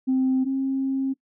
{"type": "tone pair in turn", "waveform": "sine", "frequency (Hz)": [261, 268], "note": ["C4", "C4"], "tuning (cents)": [-4, 42], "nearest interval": "unison", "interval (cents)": 46, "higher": "second", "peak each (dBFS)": [-17, -21], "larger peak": "first", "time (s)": [[0.07, 0.45], [0.45, 1.14]], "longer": "second", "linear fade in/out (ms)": 20, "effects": ["noise-tail reverb RT60 0.1 s tail -20 dB re dry", "tanh soft clip ceiling -15 dBFS"]}